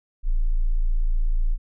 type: tone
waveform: sine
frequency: 28.1 Hz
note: A0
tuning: 37 cents sharp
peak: -17 dBFS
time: 0.23-1.58 s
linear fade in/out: 50 ms
effects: none